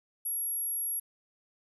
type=tone; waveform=sine; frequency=11270 Hz; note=F9; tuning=15 cents sharp; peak=-30 dBFS; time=0.25-1 s; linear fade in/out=10 ms; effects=none